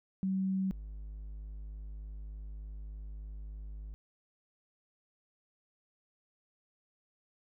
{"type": "tone pair in turn", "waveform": ["sine", "triangle"], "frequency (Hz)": [190.5, 51.67], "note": ["G3", "G#1"], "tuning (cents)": [-49, -8], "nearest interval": "octave + major seventh", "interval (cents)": 2259, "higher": "first", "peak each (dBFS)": [-29, -39], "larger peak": "first", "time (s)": [[0.23, 0.71], [0.71, 3.94]], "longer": "second", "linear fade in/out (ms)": 0, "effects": []}